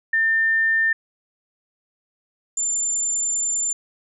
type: tone pair in turn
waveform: sine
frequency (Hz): 1800 / 7185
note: A6 / A8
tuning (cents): +39 / +35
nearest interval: 2 octaves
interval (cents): 2396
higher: second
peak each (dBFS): -16 / -20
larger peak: first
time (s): 0.13-0.93 / 2.57-3.73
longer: second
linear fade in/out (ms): 5
effects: none